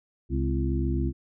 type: harmonic tone with a mistuned harmonic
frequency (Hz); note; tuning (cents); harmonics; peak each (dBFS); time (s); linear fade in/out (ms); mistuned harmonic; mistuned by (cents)
67.6; C#2; -43; 1 / 2 / 3 / 4 / 5; -26 / -30 / -36 / -32 / -32; 0.29-1.13; 50; 4; -92
effects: none